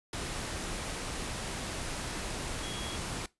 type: tone in noise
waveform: sine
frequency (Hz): 3322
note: G#7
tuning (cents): 0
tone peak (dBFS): -42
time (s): 2.63-2.96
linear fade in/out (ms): 2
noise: pink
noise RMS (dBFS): -37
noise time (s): 0.13-3.26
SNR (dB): -8
effects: noise-tail reverb RT60 0.2 s tail -20 dB re dry + resampled to 24000 Hz